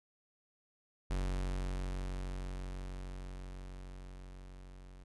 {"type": "tone with level ramp", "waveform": "45% pulse", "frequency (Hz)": 46.25, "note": "F#1", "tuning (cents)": 0, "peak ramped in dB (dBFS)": [-32, -51], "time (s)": [1.1, 5.04], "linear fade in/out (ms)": 10, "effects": ["resampled to 24000 Hz"]}